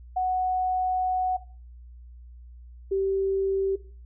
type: tone pair in turn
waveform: sine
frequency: 740 / 388.1 Hz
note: F#5 / G4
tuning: 0 / -17 cents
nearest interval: major seventh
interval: 1117 cents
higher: first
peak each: -22 dBFS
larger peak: neither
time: 0.16-1.37 / 2.91-3.76 s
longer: first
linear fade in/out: 10 ms
effects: noise-tail reverb RT60 0.4 s tail -17 dB re dry + added 60 Hz sine -43 dBFS peak until 4.05 s